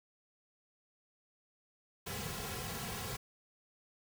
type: noise with comb filter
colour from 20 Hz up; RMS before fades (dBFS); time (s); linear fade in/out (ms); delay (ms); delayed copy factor
pink; -41; 2.06-3.17; 10; 3.3; -1
effects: none